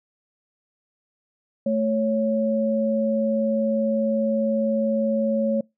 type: tone pair together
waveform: sine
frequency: 220 / 554.4 Hz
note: A3 / C#5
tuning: 0 / 0 cents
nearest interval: octave + major third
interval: 1600 cents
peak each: -22 dBFS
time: 1.66-5.61 s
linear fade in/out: 5 ms
effects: noise-tail reverb RT60 0.2 s tail -25 dB re dry